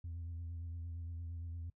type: tone with vibrato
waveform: sine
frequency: 84.2 Hz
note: E2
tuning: 37 cents sharp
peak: -39 dBFS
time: 0.04-1.7 s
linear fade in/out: 5 ms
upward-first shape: triangle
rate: 8.7 Hz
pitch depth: 47 cents each way
effects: noise-tail reverb RT60 0.1 s tail -25 dB re dry + tanh soft clip ceiling -39 dBFS